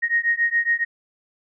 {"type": "beating tone pair", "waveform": "sine", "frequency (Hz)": [1864.7, 1871.9], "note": ["A#6", "A#6"], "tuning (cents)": [0, 7], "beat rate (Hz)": 7.2, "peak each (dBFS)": [-21, -21], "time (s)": [0.02, 0.85], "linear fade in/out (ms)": 20, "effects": []}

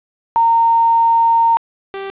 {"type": "tone pair in turn", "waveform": ["sine", "sawtooth"], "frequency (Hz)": [920, 391], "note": ["A#5", "G4"], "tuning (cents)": [-23, -4], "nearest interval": "octave + minor third", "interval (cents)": 1481, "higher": "first", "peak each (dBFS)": [-9, -20], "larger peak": "first", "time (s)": [[0.36, 1.57], [1.94, 2.1]], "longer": "first", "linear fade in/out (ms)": 0, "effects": ["resampled to 8000 Hz", "7-bit"]}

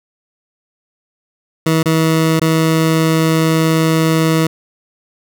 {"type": "tone with dropouts", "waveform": "20% pulse", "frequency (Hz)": 160.8, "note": "E3", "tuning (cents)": -43, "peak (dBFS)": -6, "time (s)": [1.66, 4.47], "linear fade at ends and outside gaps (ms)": 5, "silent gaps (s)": [[1.83, 1.857], [2.396, 2.414]], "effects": []}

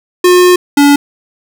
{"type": "tone pair in turn", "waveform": "square", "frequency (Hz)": [359.6, 285.8], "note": ["F#4", "D4"], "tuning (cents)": [-49, -47], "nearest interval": "major third", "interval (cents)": 398, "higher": "first", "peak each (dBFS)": -4, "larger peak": "neither", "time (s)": [[0.24, 0.56], [0.77, 0.96]], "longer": "first", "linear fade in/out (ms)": 5, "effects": []}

